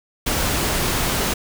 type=noise; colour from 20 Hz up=pink; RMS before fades=-21 dBFS; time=0.26-1.34 s; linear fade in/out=10 ms; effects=none